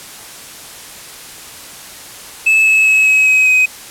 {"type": "tone with pitch steps", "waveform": "triangle", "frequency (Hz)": [2609, 2591, 2573, 2555, 2538, 2520], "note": ["E7", "E7", "E7", "D#7", "D#7", "D#7"], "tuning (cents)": [-18, -30, -43, 45, 34, 21], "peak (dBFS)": -6, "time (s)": [2.46, 3.66], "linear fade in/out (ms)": 10, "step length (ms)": 200, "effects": ["white hiss -33 dBFS RMS until 3.9 s", "low-pass 12000 Hz 12 dB/octave"]}